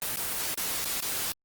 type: noise with dropouts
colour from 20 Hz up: white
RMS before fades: -31 dBFS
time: 0.02-1.32 s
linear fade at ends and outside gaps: 0 ms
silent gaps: 0.159-0.171 / 0.544-0.575 / 0.846-0.854 / 1.004-1.024 s
effects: Opus 24 kbps